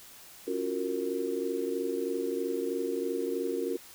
sine chord, Gb major seventh, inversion second, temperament just, 277.5 / 346.9 / 370 / 462.5 Hz, Db4 / F4 / Gb4 / Bb4, +2 / -12 / 0 / -14 cents, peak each -36 / -36 / -34 / -33 dBFS, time 0.47-3.77 s, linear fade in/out 10 ms, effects white hiss -51 dBFS RMS until 3.94 s

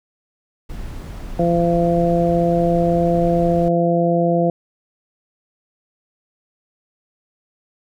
brown noise, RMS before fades -30 dBFS, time 0.69-3.69 s, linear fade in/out 10 ms
harmonic tone, 170.9 Hz, F3, 37 cents flat, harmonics 1 / 2 / 3 / 4, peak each -18 / -21 / -19 / -20 dBFS, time 1.39-4.5 s, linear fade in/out 2 ms
effects none

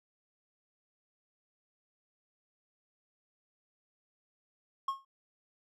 triangle tone with exponential decay, 1084 Hz, C#6, 39 cents flat, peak -25 dBFS, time 4.88-5.05 s, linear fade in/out 5 ms, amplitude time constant 35 ms, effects none

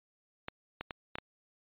clicks, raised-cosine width 0.3 ms, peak -21 dBFS, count 5, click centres 0.484 / 0.81 / 0.908 / 1.155 / 1.185 s, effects resampled to 8000 Hz

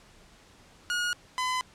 sawtooth tone pair in turn, 1441 / 1013.1 Hz, F#6 / B5, -46 / +44 cents, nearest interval tritone, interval 610 cents, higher first, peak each -23 dBFS, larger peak neither, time 0.9-1.13 / 1.38-1.61 s, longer neither, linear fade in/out 0 ms, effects pink hiss -56 dBFS RMS until 1.74 s + low-pass 8000 Hz 12 dB/octave

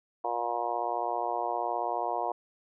harmonic tone, 119 Hz, A#2, 36 cents sharp, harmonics 3 / 4 / 5 / 6 / 7 / 8 / 9, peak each -40 / -38 / -38 / -32 / -38 / -34 / -41 dBFS, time 0.24-2.32 s, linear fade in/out 5 ms, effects none

